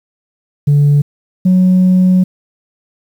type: tone pair in turn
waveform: sine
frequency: 144.7 / 184.11 Hz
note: D3 / F#3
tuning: -25 / -8 cents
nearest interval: major third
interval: 417 cents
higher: second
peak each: -4 dBFS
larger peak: neither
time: 0.67-1.02 / 1.45-2.24 s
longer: second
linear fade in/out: 10 ms
effects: tanh soft clip ceiling -4 dBFS + 7-bit